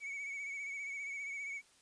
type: tone with vibrato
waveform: triangle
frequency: 2245 Hz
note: C#7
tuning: 21 cents sharp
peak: -38 dBFS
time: 0-1.62 s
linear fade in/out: 50 ms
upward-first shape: sine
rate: 15 Hz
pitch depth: 43 cents each way
effects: white hiss -66 dBFS RMS until 1.81 s + resampled to 22050 Hz